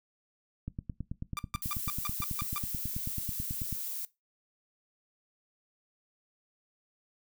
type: click train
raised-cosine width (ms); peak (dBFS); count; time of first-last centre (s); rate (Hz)
5; -24; 29; 0.68-3.727; 9.19
type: tone bursts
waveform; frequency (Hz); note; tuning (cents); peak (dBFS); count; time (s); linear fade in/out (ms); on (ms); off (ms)
sawtooth; 1185; D6; +15; -29; 8; 1.37-2.58; 0; 20; 150
type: noise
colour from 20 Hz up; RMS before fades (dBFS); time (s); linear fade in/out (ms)
violet; -37; 1.62-4.05; 0
effects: noise-tail reverb RT60 0.2 s tail -19 dB re dry